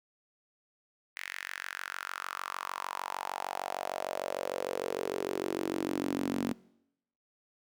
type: tone with high-pass filter sweep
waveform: sawtooth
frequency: 46.61 Hz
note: F#1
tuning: 13 cents sharp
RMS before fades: -36 dBFS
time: 1.16-6.53 s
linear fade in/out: 0 ms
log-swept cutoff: 2000 to 240 Hz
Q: 4.2
effects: noise-tail reverb RT60 0.8 s tail -22 dB re dry